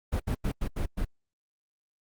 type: noise bursts at uneven times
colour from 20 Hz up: brown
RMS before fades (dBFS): -28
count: 6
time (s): 0.12-0.2 / 0.27-0.35 / 0.44-0.52 / 0.61-0.68 / 0.76-0.86 / 0.97-1.05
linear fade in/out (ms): 10
effects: Opus 32 kbps